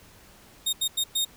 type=tone bursts at uneven times; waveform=sawtooth; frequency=3697 Hz; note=A#7; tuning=15 cents flat; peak=-20 dBFS; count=4; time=0.66-0.73 / 0.81-0.88 / 0.97-1.04 / 1.15-1.25 s; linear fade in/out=10 ms; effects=pink hiss -53 dBFS RMS until 1.36 s